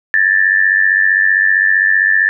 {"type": "tone with amplitude modulation", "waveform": "sine", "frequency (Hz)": 1760, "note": "A6", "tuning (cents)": 0, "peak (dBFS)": -5, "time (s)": [0.14, 2.29], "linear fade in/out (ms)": 0, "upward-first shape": "sine", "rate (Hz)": 95.4, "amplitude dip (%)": 80, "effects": []}